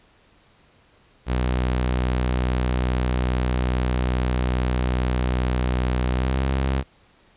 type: tone with pitch glide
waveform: sawtooth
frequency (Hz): 62.4 to 66.49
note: B1 to C2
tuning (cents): +19 to +28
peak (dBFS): -16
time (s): 1.26-6.84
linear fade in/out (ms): 50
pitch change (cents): +109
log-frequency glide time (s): 6.13-6.43
effects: pink hiss -57 dBFS RMS until 7.36 s + resampled to 8000 Hz